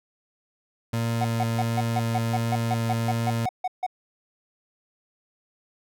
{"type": "tone with vibrato", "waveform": "30% pulse", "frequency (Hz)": 115.3, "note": "A#2", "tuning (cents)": -19, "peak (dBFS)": -21, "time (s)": [0.93, 3.46], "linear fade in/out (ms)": 5, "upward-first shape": "triangle", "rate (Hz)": 1.4, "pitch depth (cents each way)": 9}
{"type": "tone bursts", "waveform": "triangle", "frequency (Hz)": 740, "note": "F#5", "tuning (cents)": 0, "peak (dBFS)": -21, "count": 15, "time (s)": [1.21, 3.865], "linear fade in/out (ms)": 5, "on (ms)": 37, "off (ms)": 150}
{"effects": []}